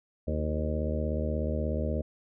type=harmonic tone with a mistuned harmonic; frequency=76.6 Hz; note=D#2; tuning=27 cents flat; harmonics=1 / 2 / 3 / 4 / 5 / 6 / 7 / 8; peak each=-30 / -37 / -35 / -40 / -42 / -39 / -37 / -38 dBFS; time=0.27-2.02 s; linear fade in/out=10 ms; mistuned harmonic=4; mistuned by=+60 cents; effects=none